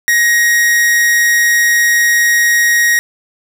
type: tone with amplitude modulation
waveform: 45% pulse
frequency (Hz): 1884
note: A#6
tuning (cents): +18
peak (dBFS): -7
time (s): 0.08-2.99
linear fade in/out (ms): 0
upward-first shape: sine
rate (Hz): 225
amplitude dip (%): 30
effects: none